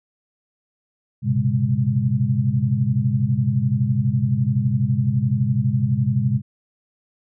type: tone cluster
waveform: sine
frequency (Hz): 101.8 / 123 / 134.9 / 204.5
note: G#2 / B2 / C#3 / G#3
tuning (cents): -34 / -7 / -47 / -26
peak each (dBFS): -27 / -20 / -21 / -24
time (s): 1.22-6.42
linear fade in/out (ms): 50
effects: none